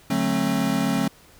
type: chord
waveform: square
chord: D dominant seventh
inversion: none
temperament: equal with one note detuned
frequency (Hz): 146.83 / 185 / 220 / 268.1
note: D3 / F#3 / A3 / C4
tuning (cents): 0 / 0 / 0 / +42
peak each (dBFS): -31 / -27 / -26 / -25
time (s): 0.1-1.08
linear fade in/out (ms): 5
effects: pink hiss -52 dBFS RMS until 1.39 s